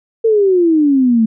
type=exponential sweep; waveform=sine; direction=down; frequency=458.8 to 217.3 Hz; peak=-8 dBFS; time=0.24-1.26 s; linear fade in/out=10 ms; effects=none